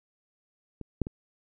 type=clicks; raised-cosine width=3 ms; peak=-25 / -13 / -22 dBFS; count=3; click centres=0.813 / 1.017 / 1.069 s; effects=none